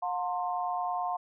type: tone cluster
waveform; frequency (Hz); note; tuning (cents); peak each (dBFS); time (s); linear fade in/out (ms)
sine; 717 / 905 / 1054; F5 / A5 / C6; +45 / +48 / +12; -31 / -36 / -35; 0.02-1.17; 10
effects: none